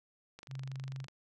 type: click train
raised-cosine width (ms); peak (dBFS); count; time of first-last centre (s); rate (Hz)
0.2; -32; 18; 0.39-1.084; 24.5
type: tone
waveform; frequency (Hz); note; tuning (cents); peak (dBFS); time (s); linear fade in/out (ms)
sine; 133.6; C3; +36; -39; 0.48-1.07; 50
effects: none